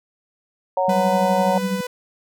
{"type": "chord", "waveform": "sine", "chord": "F# major", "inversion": "second", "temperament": "just", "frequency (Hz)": [555, 740, 925], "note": ["C#5", "F#5", "A#5"], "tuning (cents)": [2, 0, -14], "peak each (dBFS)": [-20, -22, -22], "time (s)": [0.77, 1.58], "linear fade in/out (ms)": 2}
{"type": "tone with tremolo", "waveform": "sine", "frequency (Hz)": 190.9, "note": "G3", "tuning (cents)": -46, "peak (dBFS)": -18, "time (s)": [0.88, 1.81], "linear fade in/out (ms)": 5, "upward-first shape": "sine", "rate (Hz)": 12, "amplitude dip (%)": 70}
{"type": "tone", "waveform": "sawtooth", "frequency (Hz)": 497.6, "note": "B4", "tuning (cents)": 13, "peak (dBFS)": -22, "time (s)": [0.89, 1.87], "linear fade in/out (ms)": 5}
{"effects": []}